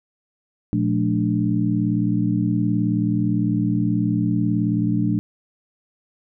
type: harmonic tone with a mistuned harmonic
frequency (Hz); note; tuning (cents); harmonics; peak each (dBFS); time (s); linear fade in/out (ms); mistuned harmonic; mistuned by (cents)
58.9; A#1; +19; 2 / 3 / 4 / 5; -23 / -23 / -23 / -23; 0.73-5.19; 0; 4; -150
effects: none